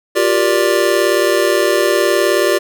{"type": "chord", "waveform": "square", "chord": "G minor seventh", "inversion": "third", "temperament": "just", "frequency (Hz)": [352.8, 392, 470.4, 588], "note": ["F4", "G4", "Bb4", "D5"], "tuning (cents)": [18, 0, 16, 2], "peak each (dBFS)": [-18, -17, -21, -17], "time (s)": [0.15, 2.59], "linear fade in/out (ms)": 20, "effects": []}